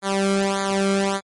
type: tone with flanger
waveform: sawtooth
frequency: 196 Hz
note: G3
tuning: in tune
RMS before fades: -21 dBFS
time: 0.02-1.21 s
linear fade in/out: 50 ms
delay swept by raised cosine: 0.36 to 1.12 ms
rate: 1.7 Hz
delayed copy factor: -1
effects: MP3 48 kbps